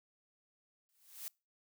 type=noise with exponential growth; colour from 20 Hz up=blue; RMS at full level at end=-41 dBFS; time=0.89-1.28 s; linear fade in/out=0 ms; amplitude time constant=83 ms; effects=noise-tail reverb RT60 0.3 s tail -26 dB re dry